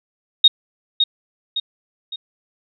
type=tone with echo; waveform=sine; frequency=3729 Hz; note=A#7; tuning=in tune; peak=-5 dBFS; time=0.44-0.48 s; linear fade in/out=5 ms; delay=560 ms; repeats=3; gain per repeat=-7 dB; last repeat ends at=2.16 s; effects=none